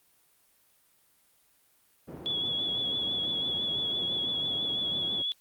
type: band-pass noise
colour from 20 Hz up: white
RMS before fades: -43 dBFS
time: 2.07-5.23 s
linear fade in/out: 20 ms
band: 100 to 400 Hz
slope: 12 dB/octave
type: tone with vibrato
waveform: sine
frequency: 3386 Hz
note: G#7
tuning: 33 cents sharp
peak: -28 dBFS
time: 2.26-5.32 s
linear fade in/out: 0 ms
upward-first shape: sine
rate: 6 Hz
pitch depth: 31 cents each way
effects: white hiss -66 dBFS RMS until 5.4 s + Opus 32 kbps